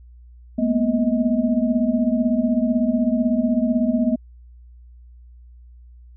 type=tone cluster; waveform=sine; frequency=209.8 / 231.8 / 247.8 / 630 Hz; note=G#3 / A#3 / B3 / D#5; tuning=+18 / -10 / +6 / +21 cents; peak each=-27 / -20 / -20 / -26 dBFS; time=0.58-4.16 s; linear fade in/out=10 ms; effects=added 60 Hz sine -42 dBFS peak until 6.16 s